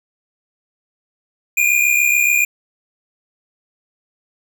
square tone pair together, 2393 / 2460 Hz, D7 / D#7, +32 / -20 cents, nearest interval unison, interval 48 cents, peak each -16 dBFS, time 1.57-2.45 s, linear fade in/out 5 ms, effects none

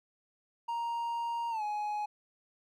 triangle tone with pitch glide, 935 to 837.8 Hz, A#5 to G#5, +5 to +15 cents, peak -30 dBFS, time 0.68-2.06 s, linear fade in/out 10 ms, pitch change -190 cents, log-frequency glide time 1.5-1.63 s, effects none

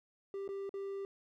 triangle tone with dropouts, 393.9 Hz, G4, 8 cents sharp, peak -36 dBFS, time 0.34-1.05 s, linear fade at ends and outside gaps 1 ms, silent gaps 0.478-0.489 / 0.693-0.74 s, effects none

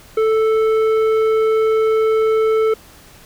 sine tone with tanh clipping, 440 Hz, A4, in tune, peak -14 dBFS, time 0.17-2.74 s, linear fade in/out 5 ms, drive 10 dB, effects pink hiss -44 dBFS RMS until 3.25 s

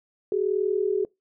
sine tone pair together, 379.5 / 420.3 Hz, F#4 / G#4, +44 / +21 cents, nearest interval major second, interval 177 cents, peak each -24 dBFS, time 0.32-1.05 s, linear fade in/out 2 ms, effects noise-tail reverb RT60 0.2 s tail -24 dB re dry

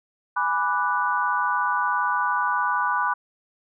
sine chord, G# half-diminished seventh, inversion none, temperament equal, 830.6 / 987.8 / 1174.7 / 1480 Hz, G#5 / B5 / D6 / F#6, 0 / 0 / 0 / 0 cents, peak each -30 / -24 / -26 / -26 dBFS, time 0.36-3.14 s, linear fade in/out 10 ms, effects none

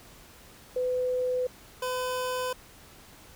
sine / 25% pulse tone pair in turn, 503 / 505.8 Hz, B4 / B4, +32 / +41 cents, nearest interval unison, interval 9 cents, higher second, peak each -25 dBFS, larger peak neither, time 0.76-1.47 / 1.82-2.53 s, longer neither, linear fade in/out 5 ms, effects pink hiss -52 dBFS RMS until 3.35 s

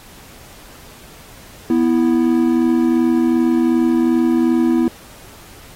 triangle tone pair together, 246.9 / 329.6 Hz, B3 / E4, 0 / 0 cents, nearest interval perfect fourth, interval 500 cents, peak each -13 / -13 dBFS, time 1.7-4.88 s, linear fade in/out 2 ms, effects pink hiss -42 dBFS RMS until 5.75 s + AAC 48 kbps

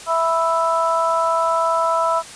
harmonic tone, 329.6 Hz, E4, in tune, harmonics 2 / 3 / 4, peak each -20 / -20 / -20 dBFS, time 0.06-2.23 s, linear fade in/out 50 ms, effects white hiss -37 dBFS RMS until 2.35 s + resampled to 22050 Hz

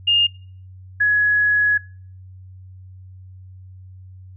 sine tone pair in turn, 2827 / 1680.9 Hz, F7 / G#6, +20 / +20 cents, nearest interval major sixth, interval 900 cents, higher first, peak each -13 dBFS, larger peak neither, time 0.07-0.27 / 1-1.78 s, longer second, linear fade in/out 10 ms, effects noise-tail reverb RT60 0.5 s tail -24 dB re dry + added 93 Hz sine -38 dBFS peak until 4.36 s

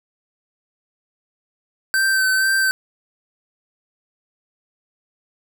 square tone with vibrato, 1547 Hz, G6, 23 cents flat, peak -16 dBFS, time 1.94-2.71 s, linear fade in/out 0 ms, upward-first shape sine, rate 2.1 Hz, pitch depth 24 cents each way, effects none

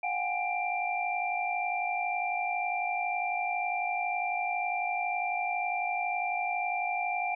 sine tone cluster, 719 / 771 / 829 / 2364 Hz, F#5 / G5 / G#5 / D7, -50 / -29 / -3 / +11 cents, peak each -32 / -36 / -37 / -33 dBFS, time 0.03-7.35 s, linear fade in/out 5 ms, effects none

